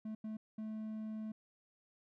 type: tone bursts at uneven times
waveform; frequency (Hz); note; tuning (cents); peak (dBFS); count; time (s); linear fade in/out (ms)
triangle; 217.3; A3; -21; -38; 3; 0.05-0.15 / 0.24-0.37 / 0.58-1.32; 5
effects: none